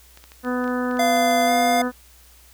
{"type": "clicks", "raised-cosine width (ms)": 0.2, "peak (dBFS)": -26, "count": 12, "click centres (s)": [0.174, 0.24, 0.319, 0.448, 0.642, 0.678, 0.912, 0.971, 1.168, 1.312, 1.416, 1.481]}
{"type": "harmonic tone", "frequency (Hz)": 249.2, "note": "B3", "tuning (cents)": 16, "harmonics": [1, 2, 3, 4, 5, 6, 7], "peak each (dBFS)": [-23, -27, -34, -34, -32, -33, -36], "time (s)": [0.43, 1.92], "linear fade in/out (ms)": 50}
{"type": "tone with pitch glide", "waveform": "square", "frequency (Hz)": [691, 703.1], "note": ["F5", "F5"], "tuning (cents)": [-19, 11], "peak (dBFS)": -18, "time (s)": [0.99, 1.82], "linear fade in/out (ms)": 5, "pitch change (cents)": 30, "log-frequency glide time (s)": [1.46, 1.51]}
{"effects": ["added 60 Hz sine -51 dBFS peak until 2.53 s", "white hiss -52 dBFS RMS until 2.53 s"]}